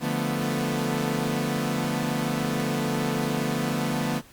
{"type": "chord", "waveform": "sawtooth", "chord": "B half-diminished seventh", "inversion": "first", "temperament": "equal", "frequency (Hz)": [146.83, 174.61, 220, 246.9], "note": ["D3", "F3", "A3", "B3"], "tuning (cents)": [0, 0, 0, 0], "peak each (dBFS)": [-26, -28, -26, -25], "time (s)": [0, 4.22], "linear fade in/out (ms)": 50, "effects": ["pink hiss -52 dBFS RMS until 4.32 s", "Opus 48 kbps"]}